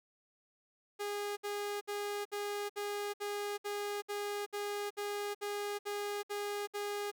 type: tone bursts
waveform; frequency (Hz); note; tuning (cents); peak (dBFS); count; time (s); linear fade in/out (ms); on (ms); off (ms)
sawtooth; 410; G#4; -22; -32; 14; 0.99-7.116; 20; 380; 62
effects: none